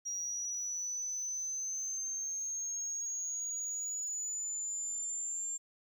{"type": "linear sweep", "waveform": "sine", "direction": "up", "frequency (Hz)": [5720, 7350], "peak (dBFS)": -34, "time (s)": [0.05, 5.58], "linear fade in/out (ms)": 20, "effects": ["tanh soft clip ceiling -31 dBFS", "11-bit"]}